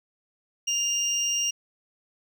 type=tone pair together; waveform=triangle; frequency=2806 / 5667 Hz; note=F7 / F8; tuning=+8 / +24 cents; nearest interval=octave; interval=1216 cents; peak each=-25 dBFS; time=0.67-1.51 s; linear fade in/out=10 ms; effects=none